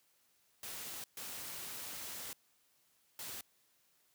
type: noise bursts at uneven times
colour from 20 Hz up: white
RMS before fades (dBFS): -45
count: 3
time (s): 0.63-1.04 / 1.17-2.33 / 3.19-3.41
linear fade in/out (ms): 2
effects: white hiss -73 dBFS RMS until 4.14 s + high-pass 60 Hz 12 dB/octave